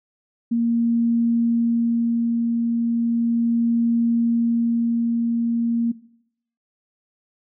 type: tone with tremolo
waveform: sine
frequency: 233.1 Hz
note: A#3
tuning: in tune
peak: -16 dBFS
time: 0.51-5.92 s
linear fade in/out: 10 ms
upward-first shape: sine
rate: 0.36 Hz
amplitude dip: 25%
effects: noise-tail reverb RT60 0.7 s tail -19 dB re dry